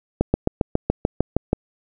slowing click train, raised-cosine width 2 ms, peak -3 dBFS, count 10, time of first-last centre 0.21-1.531 s, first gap 130 ms, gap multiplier 1.03, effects none

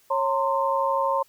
sine tone cluster, 548 / 914 / 1046 Hz, C#5 / A#5 / C6, -20 / -34 / -1 cents, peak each -25 dBFS, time 0.1-1.23 s, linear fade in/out 10 ms, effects white hiss -60 dBFS RMS until 1.28 s

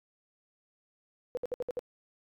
sine tone bursts, 493.9 Hz, B4, in tune, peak -30 dBFS, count 6, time 1.35-1.792 s, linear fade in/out 0 ms, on 22 ms, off 62 ms, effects AAC 48 kbps

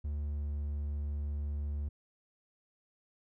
triangle tone with pitch glide, 73.42 to 72.87 Hz, D2 to D2, 0 to -13 cents, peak -31 dBFS, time 0.04-1.89 s, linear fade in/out 10 ms, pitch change -13 cents, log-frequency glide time 0.16-0.48 s, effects none

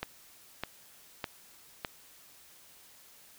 click train, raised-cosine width 0.3 ms, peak -17 dBFS, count 4, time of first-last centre 0.03-1.848 s, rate 1.65 Hz, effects white hiss -57 dBFS RMS until 3.38 s

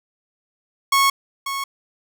sawtooth tone with echo, 1100 Hz, C#6, 14 cents flat, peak -10 dBFS, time 0.92-1.1 s, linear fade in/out 5 ms, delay 540 ms, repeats 1, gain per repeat -10 dB, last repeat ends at 1.64 s, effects none

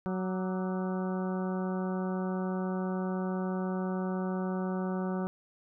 harmonic tone with a mistuned harmonic, 186 Hz, F#3, 9 cents sharp, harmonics 1 / 2 / 3 / 4 / 5 / 6 / 7 / 8, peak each -31 / -37 / -41 / -43 / -45 / -47 / -48 / -49 dBFS, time 0.06-5.27 s, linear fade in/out 0 ms, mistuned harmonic 6, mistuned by +83 cents, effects none

